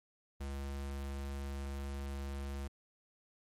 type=tone; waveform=square; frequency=69.3 Hz; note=C#2; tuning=in tune; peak=-39 dBFS; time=0.4-2.68 s; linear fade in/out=10 ms; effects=MP3 64 kbps